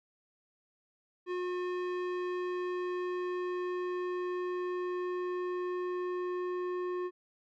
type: tone with low-pass filter sweep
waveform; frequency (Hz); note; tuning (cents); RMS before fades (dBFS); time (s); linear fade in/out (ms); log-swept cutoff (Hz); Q
square; 360.3; F#4; -46; -35; 1.26-7.11; 50; 2400 to 1400; 0.84
effects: none